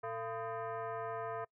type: tone with frequency modulation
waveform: sine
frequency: 116.54 Hz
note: A#2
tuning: in tune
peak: -37 dBFS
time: 0.03-1.45 s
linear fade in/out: 10 ms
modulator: 565 Hz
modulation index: 2.1
effects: noise-tail reverb RT60 0.1 s tail -24 dB re dry